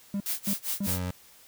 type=tone bursts; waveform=triangle; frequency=200 Hz; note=G3; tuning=35 cents sharp; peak=-25 dBFS; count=3; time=0.14-0.866 s; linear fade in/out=2 ms; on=62 ms; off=270 ms
type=noise with tremolo; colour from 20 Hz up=blue; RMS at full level=-29 dBFS; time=0.26-1.01 s; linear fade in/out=0 ms; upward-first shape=sine; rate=5 Hz; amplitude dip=100%
type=tone; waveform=25% pulse; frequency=90.4 Hz; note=F#2; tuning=40 cents flat; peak=-26 dBFS; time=0.87-1.11 s; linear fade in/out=5 ms
effects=white hiss -55 dBFS RMS until 1.47 s